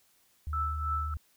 sine tone, 75.7 Hz, D#2, 47 cents flat, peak -32 dBFS, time 0.47-1.17 s, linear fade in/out 0 ms
sine tone with tremolo, 1318.5 Hz, E6, in tune, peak -28 dBFS, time 0.53-1.14 s, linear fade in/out 2 ms, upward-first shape triangle, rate 3.1 Hz, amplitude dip 75%
effects white hiss -67 dBFS RMS until 1.36 s

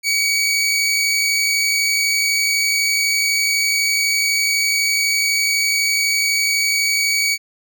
20% pulse tone pair together, 2212 / 2264 Hz, C#7 / C#7, -4 / +36 cents, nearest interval unison, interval 40 cents, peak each -22 / -11 dBFS, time 0.03-7.38 s, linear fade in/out 50 ms, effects none

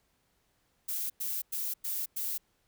violet noise bursts, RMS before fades -34 dBFS, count 5, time 0.88-2.38 s, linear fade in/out 10 ms, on 220 ms, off 100 ms, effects pink hiss -73 dBFS RMS until 2.67 s

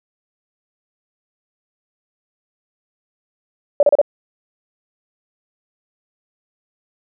sine tone bursts, 579 Hz, D5, 25 cents flat, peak -7 dBFS, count 4, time 3.8-4.015 s, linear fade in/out 2 ms, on 29 ms, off 33 ms, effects none

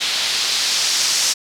blue noise with low-pass filter sweep, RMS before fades -19 dBFS, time 0-1.34 s, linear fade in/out 20 ms, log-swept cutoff 3800 to 5900 Hz, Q 1.8, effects none

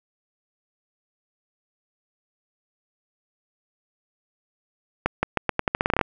accelerating click train, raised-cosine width 0.5 ms, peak -5 dBFS, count 14, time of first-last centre 5.06-6.012 s, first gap 170 ms, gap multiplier 0.84, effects none

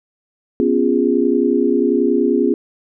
sine chord, C# dominant seventh, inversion third, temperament equal with one note detuned, 246.9 / 277.2 / 349.2 / 410.5 Hz, B3 / C#4 / E#4 / G#4, 0 / 0 / 0 / -20 cents, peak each -18 dBFS, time 0.6-2.54 s, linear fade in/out 0 ms, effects none

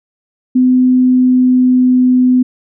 sine tone with pitch glide, 253.9 to 252.4 Hz, B3 to B3, +48 to +38 cents, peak -6 dBFS, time 0.55-2.43 s, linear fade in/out 10 ms, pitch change -10 cents, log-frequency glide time 0.92-2.14 s, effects none

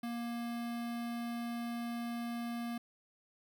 square tone with notch filter, 235.9 Hz, A#3, 21 cents sharp, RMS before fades -39 dBFS, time 0.03-2.78 s, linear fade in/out 5 ms, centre 6900 Hz, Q 1.6, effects 12-bit

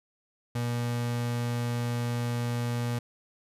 35% pulse tone, 119.8 Hz, A#2, 48 cents sharp, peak -26 dBFS, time 0.55-2.99 s, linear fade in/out 5 ms, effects resampled to 32000 Hz

